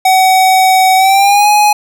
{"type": "tone with pitch glide", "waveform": "square", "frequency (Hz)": [753, 835.5], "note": ["F#5", "G#5"], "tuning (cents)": [30, 10], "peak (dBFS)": -6, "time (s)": [0.05, 1.73], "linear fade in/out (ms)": 5, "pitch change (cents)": 180, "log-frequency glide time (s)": [0.96, 1.48], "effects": []}